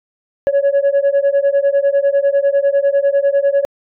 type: beating tone pair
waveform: sine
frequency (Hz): 554.4 / 564.4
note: C#5 / C#5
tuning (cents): 0 / +31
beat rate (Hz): 10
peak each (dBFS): -12 / -12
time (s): 0.47-3.65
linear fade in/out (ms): 0
effects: tanh soft clip ceiling -8 dBFS